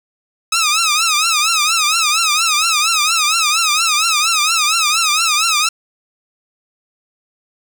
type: tone with vibrato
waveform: 10% pulse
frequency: 1272 Hz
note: D#6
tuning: 38 cents sharp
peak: -4 dBFS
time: 0.52-5.69 s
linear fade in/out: 5 ms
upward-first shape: triangle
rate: 4.3 Hz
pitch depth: 150 cents each way
effects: none